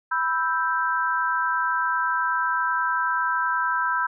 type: chord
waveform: sine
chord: E minor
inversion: second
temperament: equal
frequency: 987.8 / 1318.5 / 1568 Hz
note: B5 / E6 / G6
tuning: 0 / 0 / 0 cents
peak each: -25 / -26 / -25 dBFS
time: 0.11-4.07 s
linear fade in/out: 10 ms
effects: none